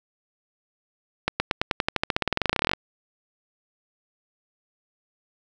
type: accelerating click train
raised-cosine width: 0.3 ms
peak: -5 dBFS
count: 27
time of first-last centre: 1.28-2.734 s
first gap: 120 ms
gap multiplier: 0.93
effects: none